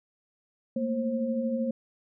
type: tone cluster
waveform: sine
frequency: 219.6 / 232.4 / 532 Hz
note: A3 / A#3 / C5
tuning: -3 / -5 / +29 cents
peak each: -36 / -28 / -31 dBFS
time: 0.76-1.71 s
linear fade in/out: 5 ms
effects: none